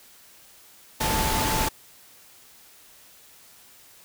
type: tone in noise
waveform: sine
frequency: 879 Hz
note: A5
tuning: 2 cents flat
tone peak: -28 dBFS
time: 1-1.69 s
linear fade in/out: 10 ms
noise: pink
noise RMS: -25 dBFS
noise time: 1-1.69 s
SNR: -6 dB
effects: white hiss -52 dBFS RMS until 4.04 s